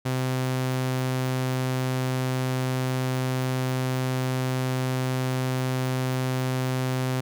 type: tone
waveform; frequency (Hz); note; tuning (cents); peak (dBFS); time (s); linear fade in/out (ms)
sawtooth; 129.1; C3; -23; -20; 0.05-7.21; 10
effects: none